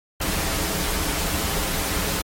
pink noise with comb filter, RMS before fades -24 dBFS, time 0.2-2.22 s, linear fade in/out 10 ms, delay 8.3 ms, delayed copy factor -0.6, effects MP3 64 kbps

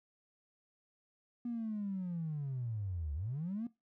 triangle linear two-way sweep, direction down then up, 242.6 to 69.3 to 242.6 Hz, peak -32 dBFS, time 1.45-3.67 s, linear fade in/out 5 ms, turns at 3.14 s, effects noise-tail reverb RT60 0.2 s tail -21 dB re dry + tanh soft clip ceiling -33 dBFS

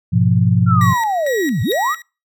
sine chord, F diminished, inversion first, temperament equal, 103.83 / 123.47 / 174.61 Hz, Ab2 / Cb3 / F3, 0 / 0 / 0 cents, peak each -15 dBFS, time 0.12-0.94 s, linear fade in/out 20 ms
sine linear two-way sweep, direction down then up, 1396.9 to 93 to 1368 Hz, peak -15 dBFS, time 0.66-1.96 s, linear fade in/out 50 ms, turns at 1.62 s
40% pulse tone with tremolo, 1912 Hz, A#6, 43 cents sharp, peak -21 dBFS, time 0.81-2.02 s, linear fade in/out 2 ms, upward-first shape square, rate 2.2 Hz, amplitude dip 75%
square tone with exponential growth, 3779 Hz, A#7, 23 cents sharp, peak -17 dBFS, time 1.58-1.72 s, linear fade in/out 2 ms, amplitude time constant 30 ms
effects noise-tail reverb RT60 0.3 s tail -25 dB re dry

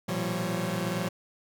sawtooth tone cluster, 114.8 / 123.7 / 170.6 / 192 / 546 Hz, A#2 / B2 / F3 / G3 / C#5, -26 / +3 / -40 / -36 / -26 cents, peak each -33 / -37 / -28 / -29 / -33 dBFS, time 0.08-1.09 s, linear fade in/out 10 ms, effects none

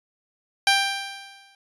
10% pulse tone with exponential decay, 789 Hz, G5, 11 cents sharp, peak -6 dBFS, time 0.67-1.55 s, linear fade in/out 2 ms, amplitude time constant 190 ms, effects resampled to 24000 Hz

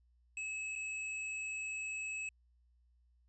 square tone with dropouts, 2585 Hz, E7, 34 cents flat, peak -39 dBFS, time 0.37-2.29 s, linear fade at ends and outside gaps 2 ms, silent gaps 0.754-0.759 s, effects added 60 Hz sine -67 dBFS peak until 3.28 s + resampled to 22050 Hz

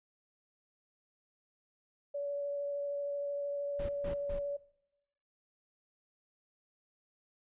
sine tone with vibrato, 570 Hz, C#5, 48 cents sharp, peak -34 dBFS, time 2.14-4.57 s, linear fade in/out 10 ms, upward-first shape sine, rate 13 Hz, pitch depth 10 cents each way
brown noise bursts, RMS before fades -40 dBFS, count 3, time 3.79-4.39 s, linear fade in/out 5 ms, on 100 ms, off 150 ms
effects noise-tail reverb RT60 0.9 s tail -20 dB re dry + resampled to 8000 Hz

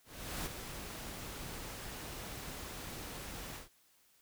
pink noise with ADSR envelope, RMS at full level -38 dBFS, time 0.04-3.69 s, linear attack 420 ms, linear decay 15 ms, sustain -7 dB, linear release 140 ms, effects white hiss -69 dBFS RMS until 4.21 s

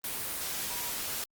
sine tone in noise, 965 Hz, B5, 40 cents flat, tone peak -46 dBFS, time 0.7-0.9 s, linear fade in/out 2 ms, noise white, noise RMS -35 dBFS, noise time 0.04-1.24 s, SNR -14 dB, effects Opus 32 kbps

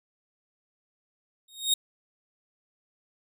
sawtooth tone with exponential growth, 3729 Hz, A#7, in tune, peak -15 dBFS, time 1.48-1.74 s, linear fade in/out 5 ms, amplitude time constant 56 ms, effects none

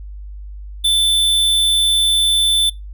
square tone with amplitude modulation, 3520 Hz, A7, in tune, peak -11 dBFS, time 0.84-2.7 s, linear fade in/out 10 ms, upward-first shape sine, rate 202 Hz, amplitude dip 25%, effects noise-tail reverb RT60 0.2 s tail -23 dB re dry + added 50 Hz sine -29 dBFS peak until 2.93 s

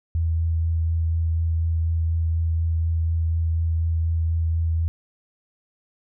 sine tone with vibrato, 82 Hz, E2, 9 cents flat, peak -19 dBFS, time 0.15-4.88 s, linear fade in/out 0 ms, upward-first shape triangle, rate 4.1 Hz, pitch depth 15 cents each way, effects none

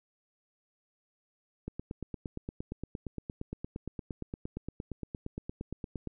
click train, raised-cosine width 3 ms, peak -24 dBFS, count 39, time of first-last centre 1.68-6.073 s, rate 8.65 Hz, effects none

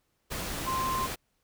sine tone in noise, 1046 Hz, C6, 1 cent flat, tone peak -28 dBFS, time 0.66-1.07 s, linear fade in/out 20 ms, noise pink, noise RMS -35 dBFS, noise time 0.3-1.16 s, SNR +4 dB, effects pink hiss -75 dBFS RMS until 1.43 s

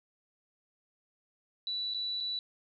sine tone with dropouts, 3951 Hz, B7, in tune, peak -32 dBFS, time 1.67-2.39 s, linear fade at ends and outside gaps 1 ms, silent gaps 1.938-1.945 / 2.203-2.207 s, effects none

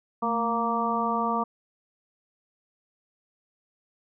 harmonic tone with a mistuned harmonic, 233.1 Hz, A#3, in tune, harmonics 1 / 2 / 3 / 4 / 5, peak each -30 / -33 / -31 / -29 / -28 dBFS, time 0.22-1.44 s, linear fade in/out 10 ms, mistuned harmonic 1, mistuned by -64 cents, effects none

